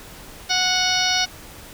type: harmonic tone with a mistuned harmonic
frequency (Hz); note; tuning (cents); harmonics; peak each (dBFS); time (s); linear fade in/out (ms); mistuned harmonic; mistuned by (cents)
737; F#5; -7; 1 / 2 / 3 / 4 / 5 / 6 / 7 / 8; -26 / -26 / -26 / -26 / -26 / -26 / -26 / -26; 0.49-1.26; 20; 8; -48
effects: pink hiss -41 dBFS RMS until 1.73 s